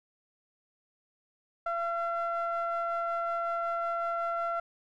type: ring-modulated tone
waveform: triangle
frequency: 340.9 Hz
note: F4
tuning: 42 cents flat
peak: -24 dBFS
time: 1.66-4.6 s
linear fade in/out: 5 ms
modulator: 1020 Hz
effects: none